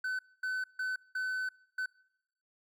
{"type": "tone bursts at uneven times", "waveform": "triangle", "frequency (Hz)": 1514, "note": "F#6", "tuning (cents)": 39, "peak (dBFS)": -30, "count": 5, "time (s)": [[0.04, 0.19], [0.43, 0.64], [0.79, 0.96], [1.15, 1.49], [1.78, 1.86]], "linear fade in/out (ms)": 5, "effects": ["noise-tail reverb RT60 0.8 s tail -24 dB re dry"]}